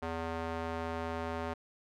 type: tone with band-pass filter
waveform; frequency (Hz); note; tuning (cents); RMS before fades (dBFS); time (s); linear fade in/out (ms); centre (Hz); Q
square; 82.41; E2; 0; -37; 0.02-1.54; 10; 830; 0.78
effects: none